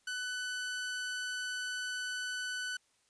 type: tone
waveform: sawtooth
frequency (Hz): 1497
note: F#6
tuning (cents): +20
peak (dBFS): -32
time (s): 0.07-2.77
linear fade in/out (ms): 5
effects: white hiss -72 dBFS RMS until 3.09 s + resampled to 22050 Hz